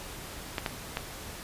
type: clicks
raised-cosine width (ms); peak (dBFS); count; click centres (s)
0.3; -13; 3; 0.582 / 0.662 / 0.971
effects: pink hiss -42 dBFS RMS until 1.43 s + resampled to 32000 Hz